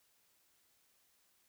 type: silence
effects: white hiss -73 dBFS RMS until 1.48 s